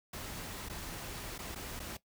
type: noise with dropouts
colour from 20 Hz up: pink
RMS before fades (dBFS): -43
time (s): 0.13-1.97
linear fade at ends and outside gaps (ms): 5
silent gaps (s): 0.687-0.697 / 1.381-1.388 / 1.549-1.557 / 1.794-1.8
effects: noise-tail reverb RT60 0.1 s tail -17 dB re dry